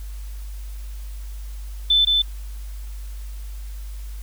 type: tone with echo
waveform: sine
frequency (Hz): 3522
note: A7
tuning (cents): +1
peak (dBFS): -13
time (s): 1.9-2.05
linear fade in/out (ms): 5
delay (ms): 170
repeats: 1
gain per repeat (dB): -2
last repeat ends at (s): 2.22
effects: added 50 Hz sine -30 dBFS peak until 4.22 s + white hiss -49 dBFS RMS until 4.22 s